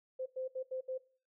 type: tone bursts at uneven times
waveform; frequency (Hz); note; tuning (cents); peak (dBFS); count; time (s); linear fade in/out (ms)
sine; 518; C5; -17; -36; 5; 0.19-0.26 / 0.36-0.48 / 0.55-0.63 / 0.71-0.81 / 0.88-0.98; 10
effects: noise-tail reverb RT60 0.4 s tail -18 dB re dry